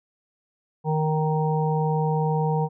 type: harmonic tone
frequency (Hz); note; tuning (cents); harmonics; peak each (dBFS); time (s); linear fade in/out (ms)
155.56; D#3; 0; 1 / 3 / 5 / 6; -22 / -27 / -29 / -30; 0.84-2.69; 50
effects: none